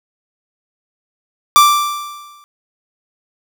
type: tone with exponential decay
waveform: 45% pulse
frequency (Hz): 1174.7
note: D6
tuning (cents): 0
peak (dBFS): -3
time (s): 1.56-2.44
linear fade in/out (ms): 0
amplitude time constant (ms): 190
effects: none